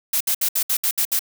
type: noise bursts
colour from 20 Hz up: blue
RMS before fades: -20 dBFS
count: 8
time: 0.13-1.193 s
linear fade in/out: 5 ms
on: 76 ms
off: 65 ms
effects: none